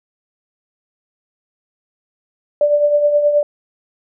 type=tone with tremolo; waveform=sine; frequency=587.3 Hz; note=D5; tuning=in tune; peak=-8 dBFS; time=2.61-3.43 s; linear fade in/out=2 ms; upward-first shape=triangle; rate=9.5 Hz; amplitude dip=60%; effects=none